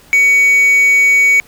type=tone with quantisation; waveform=triangle; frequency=2250 Hz; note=C#7; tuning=25 cents sharp; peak=-5 dBFS; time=0.13-1.4 s; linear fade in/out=0 ms; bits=5; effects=pink hiss -44 dBFS RMS until 1.47 s